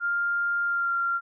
sine tone with pitch glide, 1400 to 1382.3 Hz, F6 to F6, +4 to -18 cents, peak -23 dBFS, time 0-1.21 s, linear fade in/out 50 ms, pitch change -22 cents, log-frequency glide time 0.65-0.93 s, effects none

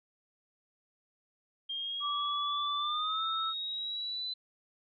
sine exponential sweep, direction up, 3200 to 4023 Hz, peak -34 dBFS, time 1.69-4.34 s, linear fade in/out 10 ms
sine tone with pitch glide, 1165 to 1315.2 Hz, D6 to E6, -14 to -4 cents, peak -32 dBFS, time 2-3.54 s, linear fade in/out 50 ms, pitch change +210 cents, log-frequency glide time 2.78-3.23 s
effects none

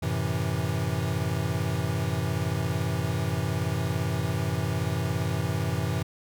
square chord, F# half-diminished seventh, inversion none, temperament equal, 92.5 / 110 / 130.81 / 164.81 Hz, F#2 / A2 / C3 / E3, 0 / 0 / 0 / 0 cents, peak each -32 dBFS, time 0.02-6.03 s, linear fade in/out 10 ms, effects none

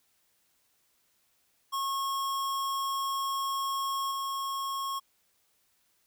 square tone with level steps, 1090 Hz, C#6, 29 cents flat, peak -30 / -32 dBFS, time 1.72-5 s, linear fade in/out 20 ms, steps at 4.11 s, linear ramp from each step 5 ms, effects white hiss -71 dBFS RMS until 6.06 s

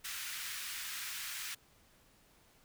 pink high-pass noise, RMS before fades -42 dBFS, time 0.04-1.55 s, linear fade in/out 10 ms, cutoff 1500 Hz, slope 24 dB/octave, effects pink hiss -66 dBFS RMS until 2.64 s

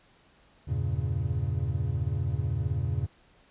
triangle chord, E diminished seventh, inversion none, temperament equal, 82.41 / 98 / 116.54 / 138.59 Hz, E2 / G2 / Bb2 / Db3, 0 / 0 / 0 / 0 cents, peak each -30 dBFS, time 0.67-3.07 s, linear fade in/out 20 ms, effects pink hiss -61 dBFS RMS until 3.5 s + resampled to 8000 Hz

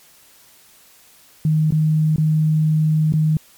sine tone with dropouts, 155.56 Hz, D#3, in tune, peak -13 dBFS, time 1.45-3.37 s, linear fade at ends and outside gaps 2 ms, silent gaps 1.707-1.722 / 2.161-2.181 / 3.124-3.137 s, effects white hiss -50 dBFS RMS until 3.57 s + MP3 96 kbps

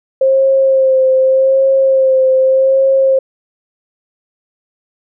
sine tone with vibrato, 530 Hz, C5, 22 cents sharp, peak -7 dBFS, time 0.21-3.19 s, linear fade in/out 5 ms, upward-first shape sine, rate 0.84 Hz, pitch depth 24 cents each way, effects none

